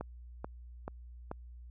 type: click train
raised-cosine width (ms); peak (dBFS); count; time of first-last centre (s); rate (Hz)
1; -24; 4; 0.01-1.314; 2.3
effects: added 60 Hz sine -47 dBFS peak until 1.7 s